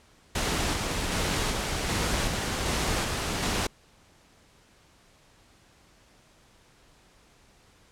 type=noise with tremolo; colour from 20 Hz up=pink; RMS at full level=-27 dBFS; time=0.35-3.67 s; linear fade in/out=5 ms; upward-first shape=square; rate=1.3 Hz; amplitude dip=25%; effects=pink hiss -59 dBFS RMS until 7.91 s + low-pass 9000 Hz 12 dB/octave